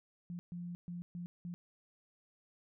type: tone bursts at uneven times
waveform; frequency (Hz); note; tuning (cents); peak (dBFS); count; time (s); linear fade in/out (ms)
sine; 174.61; F3; 0; -40; 5; 0.3-0.39 / 0.52-0.75 / 0.88-1.02 / 1.15-1.26 / 1.45-1.54; 0
effects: none